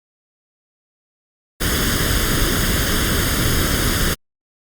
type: noise with comb filter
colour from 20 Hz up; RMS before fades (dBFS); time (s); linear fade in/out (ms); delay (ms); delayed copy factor
pink; -18; 1.6-4.15; 20; 0.6; +0.7
effects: Opus 48 kbps